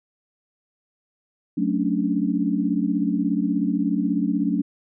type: chord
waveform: sine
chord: D major seventh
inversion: first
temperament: equal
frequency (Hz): 185 / 220 / 277.2 / 293.7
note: F#3 / A3 / C#4 / D4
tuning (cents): 0 / 0 / 0 / 0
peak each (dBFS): -25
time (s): 1.57-4.62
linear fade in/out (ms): 10
effects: none